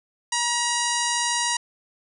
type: harmonic tone with a mistuned harmonic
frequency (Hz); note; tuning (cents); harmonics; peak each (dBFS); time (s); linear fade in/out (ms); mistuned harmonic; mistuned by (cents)
953; A#5; +38; 1 / 2 / 3 / 4 / 5 / 6 / 7 / 8 / 9 / 10; -27 / -29 / -32 / -32 / -32 / -30 / -31 / -34 / -37 / -33; 0.32-1.57; 5; 4; +25
effects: none